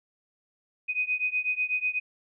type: beating tone pair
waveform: sine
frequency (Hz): 2495 / 2503.1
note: D#7 / D#7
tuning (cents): +4 / +10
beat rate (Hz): 8.1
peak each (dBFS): -28 / -29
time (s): 0.88-2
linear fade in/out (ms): 20
effects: none